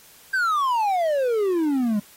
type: exponential sweep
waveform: triangle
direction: down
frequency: 1599 to 200 Hz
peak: -17 dBFS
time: 0.33-2 s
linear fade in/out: 10 ms
effects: white hiss -50 dBFS RMS until 2.16 s + AAC 48 kbps